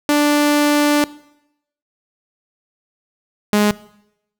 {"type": "tone pair in turn", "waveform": "sawtooth", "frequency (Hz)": [293.7, 208.3], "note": ["D4", "G#3"], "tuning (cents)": [0, 5], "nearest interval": "tritone", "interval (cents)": 595, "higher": "first", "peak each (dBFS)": -8, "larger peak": "neither", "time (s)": [[0.09, 1.04], [3.53, 3.71]], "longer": "first", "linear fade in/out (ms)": 0, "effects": ["noise-tail reverb RT60 0.8 s tail -20 dB re dry"]}